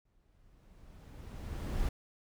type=noise with exponential growth; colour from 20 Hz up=brown; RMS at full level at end=-32 dBFS; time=0.05-1.89 s; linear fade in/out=5 ms; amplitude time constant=400 ms; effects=none